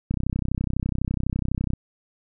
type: click train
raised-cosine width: 5 ms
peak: -12 dBFS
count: 53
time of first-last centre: 0.11-1.735 s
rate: 32 Hz
effects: none